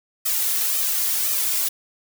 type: noise with flanger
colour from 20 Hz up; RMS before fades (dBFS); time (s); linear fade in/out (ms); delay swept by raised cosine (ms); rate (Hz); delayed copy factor
blue; -22; 0.25-1.69; 10; 1.6 to 2.9; 1.9; +0.85
effects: none